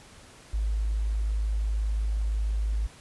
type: tone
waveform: sine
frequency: 52.9 Hz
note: G#1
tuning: 33 cents sharp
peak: -24 dBFS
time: 0.53-2.87 s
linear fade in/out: 10 ms
effects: pink hiss -51 dBFS RMS until 3 s + resampled to 24000 Hz